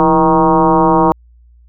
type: tone with frequency modulation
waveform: sine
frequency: 634 Hz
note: D#5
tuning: 32 cents sharp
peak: -7 dBFS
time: 0-1.12 s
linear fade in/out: 0 ms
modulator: 153 Hz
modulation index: 3
effects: added 59 Hz sine -42 dBFS peak until 1.68 s